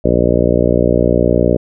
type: harmonic tone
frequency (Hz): 59.8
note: A#1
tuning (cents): +45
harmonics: 1 / 2 / 3 / 4 / 5 / 6 / 7 / 8 / 9 / 10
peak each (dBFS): -19 / -19 / -19 / -19 / -19 / -19 / -19 / -19 / -19 / -19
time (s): 0.04-1.57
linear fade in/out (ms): 10
effects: none